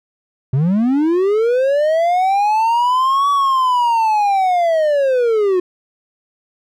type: linear two-way sweep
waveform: triangle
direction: up then down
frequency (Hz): 123.47 to 1142 to 354.6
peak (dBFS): -10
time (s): 0.53-5.6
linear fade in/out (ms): 5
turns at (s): 3.3
effects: none